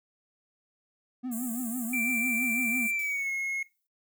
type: tone with vibrato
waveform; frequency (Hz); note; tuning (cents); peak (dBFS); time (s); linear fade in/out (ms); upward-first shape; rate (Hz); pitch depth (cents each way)
triangle; 240; B3; -49; -29; 1.23-2.88; 20; triangle; 6; 150
type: high-pass noise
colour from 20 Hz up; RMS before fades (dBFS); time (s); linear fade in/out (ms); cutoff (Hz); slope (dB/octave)
pink; -39; 1.31-2.92; 20; 7100; 96
type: tone with pitch glide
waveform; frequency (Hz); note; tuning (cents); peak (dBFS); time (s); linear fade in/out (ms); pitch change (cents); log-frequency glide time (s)
triangle; 2349 to 2167; D7 to C#7; 0 to -40; -27; 1.93-3.63; 5; -140; 2.94-3.31
type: noise with exponential decay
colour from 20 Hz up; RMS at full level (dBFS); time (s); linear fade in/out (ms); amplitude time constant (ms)
violet; -43; 2.99-3.87; 1; 190
effects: noise-tail reverb RT60 0.2 s tail -17 dB re dry